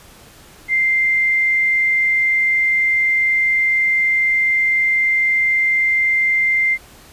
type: tone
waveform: sine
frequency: 2092 Hz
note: C7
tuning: 1 cent flat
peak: -13 dBFS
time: 0.68-6.78 s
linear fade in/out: 50 ms
effects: pink hiss -44 dBFS RMS until 7.12 s + resampled to 32000 Hz